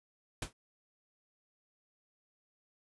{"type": "noise with exponential decay", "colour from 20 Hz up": "pink", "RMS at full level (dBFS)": -32, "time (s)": [0.42, 0.53], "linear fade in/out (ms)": 5, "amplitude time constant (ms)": 22, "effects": ["resampled to 24000 Hz"]}